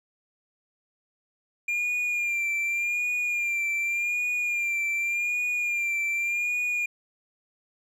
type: tone with vibrato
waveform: triangle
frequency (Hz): 2398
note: D7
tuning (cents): +36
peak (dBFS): -23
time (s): 1.68-6.86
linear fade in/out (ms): 5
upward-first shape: sine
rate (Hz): 0.86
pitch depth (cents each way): 41
effects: none